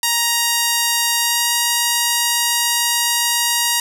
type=tone with pitch glide; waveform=5% pulse; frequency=940 to 947.1 Hz; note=A#5 to A#5; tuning=+14 to +27 cents; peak=-3 dBFS; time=0.03-3.8 s; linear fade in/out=2 ms; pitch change=+13 cents; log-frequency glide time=1.17-1.5 s; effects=none